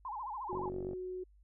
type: tone with vibrato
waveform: sine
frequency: 936 Hz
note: A#5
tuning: 7 cents sharp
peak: -38 dBFS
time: 0.05-0.69 s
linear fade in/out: 2 ms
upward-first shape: sine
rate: 14 Hz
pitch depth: 230 cents each way
type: tone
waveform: sine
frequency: 367.6 Hz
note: F#4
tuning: 11 cents flat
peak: -38 dBFS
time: 0.49-1.24 s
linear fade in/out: 10 ms
type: click train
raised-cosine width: 2 ms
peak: -30 dBFS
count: 20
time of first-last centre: 0.53-0.933 s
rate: 47.2 Hz
effects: added 50 Hz sine -60 dBFS peak until 1.43 s